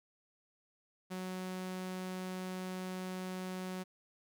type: tone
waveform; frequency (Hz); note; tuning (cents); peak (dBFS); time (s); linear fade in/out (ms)
sawtooth; 185; F#3; 0; -35; 1.1-3.84; 20
effects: none